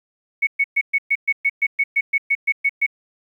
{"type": "tone bursts", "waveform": "sine", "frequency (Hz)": 2217, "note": "C#7", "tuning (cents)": 0, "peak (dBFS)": -14, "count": 15, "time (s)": [0.42, 2.865], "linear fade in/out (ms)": 10, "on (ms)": 51, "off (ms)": 120, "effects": ["9-bit"]}